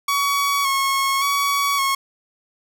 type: tone with vibrato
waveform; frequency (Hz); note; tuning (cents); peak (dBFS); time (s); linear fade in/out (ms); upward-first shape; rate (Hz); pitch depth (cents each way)
sawtooth; 1110; C#6; +2; -14; 0.08-1.95; 5; square; 0.88; 28
effects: none